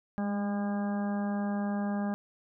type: harmonic tone with a mistuned harmonic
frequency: 202.6 Hz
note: G#3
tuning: 43 cents flat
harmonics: 1 / 2 / 3 / 4 / 5 / 6 / 7 / 8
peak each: -29 / -45 / -40 / -40 / -49 / -47 / -55 / -46 dBFS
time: 0.18-2.14 s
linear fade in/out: 0 ms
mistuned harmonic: 1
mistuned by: +18 cents
effects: none